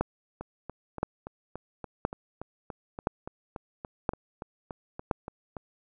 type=two click trains; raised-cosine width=1 ms; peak=-11 / -23 dBFS; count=6 / 19; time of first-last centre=0.01-5.112 / 0.41-5.568 s; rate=0.98 / 3.49 Hz; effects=none